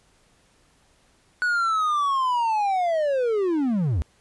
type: linear sweep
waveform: triangle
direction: down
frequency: 1480 to 63.6 Hz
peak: -18 dBFS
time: 1.42-4.02 s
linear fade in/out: 0 ms
effects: pink hiss -61 dBFS RMS until 4.2 s + resampled to 24000 Hz